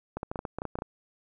clicks, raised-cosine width 1 ms, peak -19 dBFS, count 12, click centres 0.17 / 0.231 / 0.315 / 0.358 / 0.391 / 0.452 / 0.586 / 0.619 / 0.653 / 0.755 / 0.788 / 0.821 s, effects none

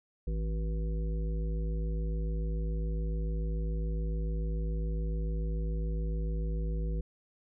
harmonic tone, 53.5 Hz, A1, 48 cents flat, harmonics 1 / 3 / 5 / 7 / 9, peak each -30 / -38 / -50 / -47 / -46 dBFS, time 0.27-7.01 s, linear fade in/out 5 ms, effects none

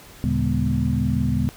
sine tone cluster, 78.4 / 117.3 / 143 / 202.2 / 244.4 Hz, D#2 / A#2 / D3 / G#3 / B3, +14 / +11 / -46 / -46 / -18 cents, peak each -25 dBFS, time 0.24-1.49 s, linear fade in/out 0 ms, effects pink hiss -45 dBFS RMS until 1.56 s

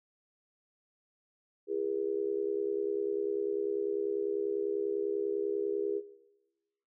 sine tone with amplitude modulation, 406.3 Hz, G#4, 38 cents flat, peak -26 dBFS, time 1.67-6.02 s, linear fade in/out 50 ms, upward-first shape sine, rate 70.1 Hz, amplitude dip 95%, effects noise-tail reverb RT60 1.0 s tail -18 dB re dry

